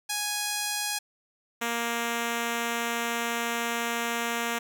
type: tone pair in turn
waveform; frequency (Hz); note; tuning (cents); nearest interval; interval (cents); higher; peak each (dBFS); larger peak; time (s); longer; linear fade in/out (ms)
5% pulse; 830.6 / 234; G#5 / A#3; 0 / +7; octave + minor seventh; 2193; first; -16; neither; 0.09-0.99 / 1.61-4.59; second; 10
effects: none